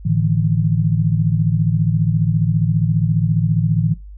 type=chord; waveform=sine; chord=A suspended fourth; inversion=none; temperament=equal with one note detuned; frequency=110 / 150.09 / 164.81 Hz; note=A2 / D3 / E3; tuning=0 / +38 / 0 cents; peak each=-18 dBFS; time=0.05-3.94 s; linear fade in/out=10 ms; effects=noise-tail reverb RT60 0.2 s tail -20 dB re dry + added 50 Hz sine -33 dBFS peak until 4.17 s